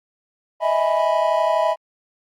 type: chord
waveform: triangle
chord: E major seventh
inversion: third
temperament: equal with one note detuned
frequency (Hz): 622.3 / 654.3 / 830.6 / 987.8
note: D#5 / E5 / G#5 / B5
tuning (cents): 0 / -13 / 0 / 0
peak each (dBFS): -20 / -18 / -23 / -20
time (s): 0.6-1.76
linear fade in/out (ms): 50
effects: Opus 32 kbps